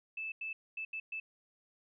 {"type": "tone bursts at uneven times", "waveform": "sine", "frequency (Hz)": 2628, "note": "E7", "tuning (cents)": -6, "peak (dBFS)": -37, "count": 5, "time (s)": [[0.17, 0.32], [0.41, 0.53], [0.77, 0.85], [0.93, 1], [1.12, 1.2]], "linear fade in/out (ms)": 5, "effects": []}